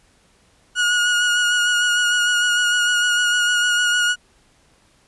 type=tone with vibrato; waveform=30% pulse; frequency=1446 Hz; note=F#6; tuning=40 cents flat; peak=-13 dBFS; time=0.75-4.16 s; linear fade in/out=50 ms; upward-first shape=sine; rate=6.6 Hz; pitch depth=20 cents each way; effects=pink hiss -57 dBFS RMS until 5.07 s + resampled to 24000 Hz